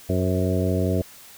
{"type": "harmonic tone with a mistuned harmonic", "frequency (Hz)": 92.5, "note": "F#2", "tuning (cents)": 0, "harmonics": [1, 2, 3, 4, 5, 6, 7], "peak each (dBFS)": [-23, -26, -28, -29, -30, -31, -31], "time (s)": [0.09, 1.02], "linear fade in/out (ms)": 5, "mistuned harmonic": 6, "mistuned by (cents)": -40, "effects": ["white hiss -46 dBFS RMS until 1.37 s"]}